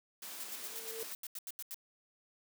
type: high-pass noise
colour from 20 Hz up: white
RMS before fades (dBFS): -46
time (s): 0.22-1.13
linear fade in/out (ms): 5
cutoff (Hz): 190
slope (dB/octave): 48
type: noise bursts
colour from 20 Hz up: blue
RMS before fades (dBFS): -43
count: 12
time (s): 0.4-1.744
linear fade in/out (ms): 0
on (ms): 35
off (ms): 84
type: tone with exponential growth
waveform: sine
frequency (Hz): 450.4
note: A4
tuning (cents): +40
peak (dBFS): -39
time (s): 0.43-1.03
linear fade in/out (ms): 1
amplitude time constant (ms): 130
effects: none